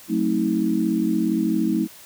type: chord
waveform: sine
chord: F# diminished seventh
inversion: none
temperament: just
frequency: 185 / 222 / 266.4 / 319.7 Hz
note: F#3 / A3 / C4 / Eb4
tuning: 0 / +16 / +31 / +47 cents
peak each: -26 / -23 / -27 / -22 dBFS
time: 0.08-1.88 s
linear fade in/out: 50 ms
effects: white hiss -45 dBFS RMS until 2.05 s